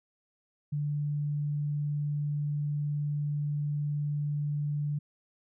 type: tone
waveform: sine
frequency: 146.83 Hz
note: D3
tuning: in tune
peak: -28 dBFS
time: 0.72-4.99 s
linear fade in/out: 10 ms
effects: none